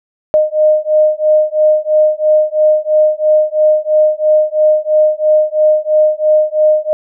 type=beating tone pair; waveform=sine; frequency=613 / 616 Hz; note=D#5 / D#5; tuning=-26 / -17 cents; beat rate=3 Hz; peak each=-11 dBFS; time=0.34-6.93 s; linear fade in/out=0 ms; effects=none